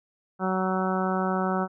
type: harmonic tone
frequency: 187.4 Hz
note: F#3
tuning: 22 cents sharp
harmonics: 1 / 2 / 3 / 4 / 5 / 6 / 7 / 8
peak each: -27 / -31 / -33 / -31 / -34 / -37 / -32 / -38 dBFS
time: 0.39-1.68 s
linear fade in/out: 50 ms
effects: none